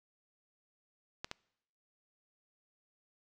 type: clicks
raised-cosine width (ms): 0.2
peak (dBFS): -21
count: 2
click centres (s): 1.245 / 1.314
effects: noise-tail reverb RT60 0.8 s tail -25 dB re dry